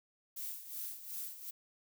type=noise with tremolo; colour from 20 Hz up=violet; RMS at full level=-41 dBFS; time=0.36-1.51 s; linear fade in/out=10 ms; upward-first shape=sine; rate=2.7 Hz; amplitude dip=70%; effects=none